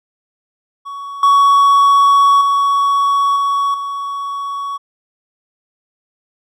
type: tone with level steps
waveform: triangle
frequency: 1121 Hz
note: C#6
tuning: 19 cents sharp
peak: -23 / -5 / -9 / -11 / -18 dBFS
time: 0.85-4.78 s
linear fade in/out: 20 ms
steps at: 1.23 / 2.41 / 3.36 / 3.74 s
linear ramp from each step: 2 ms
effects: none